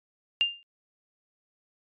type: tone with exponential decay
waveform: sine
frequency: 2800 Hz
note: F7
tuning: 4 cents sharp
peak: -17 dBFS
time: 0.41-0.63 s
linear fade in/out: 0 ms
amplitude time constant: 47 ms
effects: MP3 48 kbps